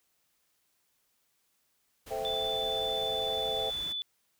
pink noise, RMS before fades -47 dBFS, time 2.06-3.93 s, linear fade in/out 10 ms
sine chord, A minor seventh, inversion none, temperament equal, 440 / 523.3 / 659.3 / 784 Hz, A4 / C5 / E5 / G5, 0 / 0 / 0 / 0 cents, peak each -37 dBFS, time 2.1-3.71 s, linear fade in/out 20 ms
sine tone with pitch glide, 3514 to 3482 Hz, A7 to A7, -3 to -19 cents, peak -32 dBFS, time 2.25-4.02 s, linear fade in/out 0 ms, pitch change -16 cents, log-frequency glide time 3-3.69 s
effects white hiss -74 dBFS RMS until 4.39 s

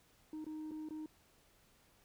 sine tone with dropouts, 310 Hz, D#4, 6 cents flat, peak -39 dBFS, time 0.33-1.06 s, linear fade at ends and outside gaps 2 ms, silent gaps 0.444-0.465 / 0.71-0.716 / 0.888-0.907 s, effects tanh soft clip ceiling -41 dBFS + pink hiss -69 dBFS RMS until 2.04 s

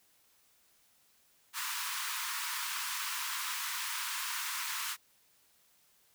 pink high-pass noise, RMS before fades -37 dBFS, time 1.53-4.97 s, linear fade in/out 50 ms, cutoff 930 Hz, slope 96 dB/octave, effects white hiss -68 dBFS RMS until 6.14 s

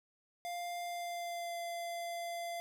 square tone with pitch glide, 699 to 686.6 Hz, F5 to F5, +1 to -30 cents, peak -39 dBFS, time 0.45-2.6 s, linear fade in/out 0 ms, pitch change -31 cents, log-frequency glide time 0.83-1.59 s, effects none

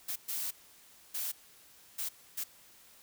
blue noise bursts at uneven times, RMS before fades -36 dBFS, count 5, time 0.08-0.16 / 0.28-0.51 / 1.14-1.32 / 1.98-2.09 / 2.37-2.44 s, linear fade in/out 10 ms, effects white hiss -59 dBFS RMS until 3.02 s

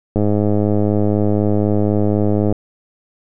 click train, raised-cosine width 2 ms, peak -4 dBFS, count 247, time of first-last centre 0.16-2.525 s, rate 104 Hz, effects none

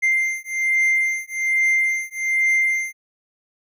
triangle beating tone pair, 2093 / 2094.2 Hz, C7 / C7, 0 / +1 cents, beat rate 1.2 Hz, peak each -19 / -19 dBFS, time 0.02-2.93 s, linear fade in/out 20 ms, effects none

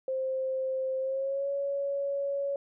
sine tone with pitch glide, 525 to 559.4 Hz, C5 to C#5, +6 to +16 cents, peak -28 dBFS, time 0.08-2.56 s, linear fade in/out 2 ms, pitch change +110 cents, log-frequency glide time 0.99-1.49 s, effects none

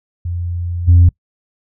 sine tone with level steps, 87 Hz, F2, 6 cents flat, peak -18 / -3 dBFS, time 0.25-1.09 s, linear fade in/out 5 ms, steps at 0.87 s, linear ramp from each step 20 ms, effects noise-tail reverb RT60 0.1 s tail -25 dB re dry + tanh soft clip ceiling -2 dBFS

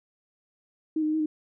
sine tone with pitch steps, 314.9 / 306.5 / 308.6 / 315.2 / 306.8 Hz, D#4 / D#4 / D#4 / D#4 / D#4, +21 / -26 / -14 / +23 / -24 cents, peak -23 dBFS, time 0.96-1.26 s, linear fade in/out 5 ms, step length 60 ms, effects none

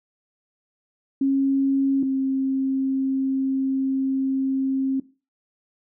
sine tone pair in turn, 272.2 / 267.2 Hz, C#4 / C4, -31 / +36 cents, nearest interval unison, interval 33 cents, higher first, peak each -17 / -20 dBFS, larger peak first, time 1.21-2.03 / 2.03-5 s, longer second, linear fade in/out 5 ms, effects noise-tail reverb RT60 0.3 s tail -17 dB re dry

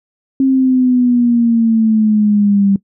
sine exponential sweep, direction down, 268.8 to 196 Hz, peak -8 dBFS, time 0.4-2.76 s, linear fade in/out 2 ms, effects noise-tail reverb RT60 0.1 s tail -20 dB re dry

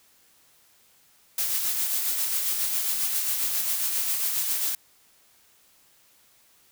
blue noise with tremolo, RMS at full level -25 dBFS, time 1.38-4.75 s, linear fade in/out 2 ms, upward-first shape sine, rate 7.4 Hz, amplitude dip 35%, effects white hiss -60 dBFS RMS until 6.71 s

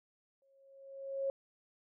sine tone with exponential growth, 545 Hz, C#5, 29 cents flat, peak -30 dBFS, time 0.42-1.3 s, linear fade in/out 1 ms, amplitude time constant 190 ms, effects none

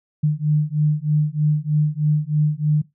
sine beating tone pair, 149.4 / 152.6 Hz, D3 / D#3, +30 / -33 cents, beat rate 3.2 Hz, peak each -19 dBFS, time 0.23-2.82 s, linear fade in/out 10 ms, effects noise-tail reverb RT60 0.2 s tail -20 dB re dry

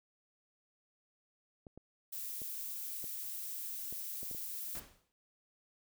clicks, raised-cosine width 2 ms, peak -37 dBFS, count 8, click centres 1.668 / 1.776 / 2.418 / 3.042 / 3.926 / 4.231 / 4.313 / 4.348 s
violet noise, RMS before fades -42 dBFS, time 2.12-4.8 s, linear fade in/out 10 ms
pink noise with exponential decay, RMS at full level -46 dBFS, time 4.75-5.12 s, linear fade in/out 0 ms, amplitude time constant 80 ms
effects none

